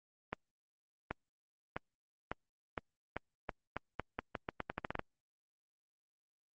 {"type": "accelerating click train", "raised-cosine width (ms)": 0.5, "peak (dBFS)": -21, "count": 19, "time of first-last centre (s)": [0.33, 4.994], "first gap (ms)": 780, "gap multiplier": 0.84, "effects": ["Opus 24 kbps"]}